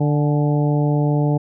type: harmonic tone with a mistuned harmonic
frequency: 147.5 Hz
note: D3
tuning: 8 cents sharp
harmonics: 1 / 2 / 3 / 4 / 5 / 6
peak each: -16 / -22 / -26 / -28 / -30 / -32 dBFS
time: 0-1.38 s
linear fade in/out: 10 ms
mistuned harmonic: 6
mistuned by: -50 cents
effects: none